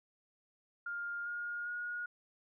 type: tone with pitch steps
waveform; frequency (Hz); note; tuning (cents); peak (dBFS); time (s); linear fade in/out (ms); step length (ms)
sine; 1407 / 1424.2 / 1441.6; F6 / F6 / F#6; +12 / +33 / -45; -37; 0.86-2.06; 5; 400
effects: none